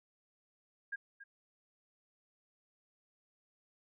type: tone with echo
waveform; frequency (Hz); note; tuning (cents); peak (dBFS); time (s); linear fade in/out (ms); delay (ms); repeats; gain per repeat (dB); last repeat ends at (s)
sine; 1620; G#6; -43; -36; 0.92-0.96; 10; 280; 1; -13; 1.24
effects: none